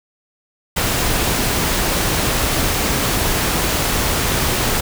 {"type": "noise", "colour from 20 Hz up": "pink", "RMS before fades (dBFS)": -18, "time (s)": [0.76, 4.81], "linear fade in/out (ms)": 10, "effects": []}